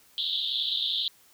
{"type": "band-pass noise", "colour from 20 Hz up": "white", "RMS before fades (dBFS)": -29, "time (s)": [0.18, 1.08], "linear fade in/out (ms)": 0, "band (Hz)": [3200, 4000], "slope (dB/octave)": 96, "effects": ["white hiss -59 dBFS RMS until 1.33 s"]}